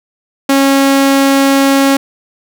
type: tone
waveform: sawtooth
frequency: 274 Hz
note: C#4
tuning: 20 cents flat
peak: -3 dBFS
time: 0.49-1.97 s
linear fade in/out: 5 ms
effects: none